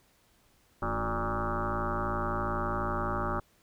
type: tone with frequency modulation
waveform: sine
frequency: 587.3 Hz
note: D5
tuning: in tune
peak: -28 dBFS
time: 0.82-3.4 s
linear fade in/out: 5 ms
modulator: 112 Hz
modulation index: 7.1
effects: pink hiss -66 dBFS RMS until 3.62 s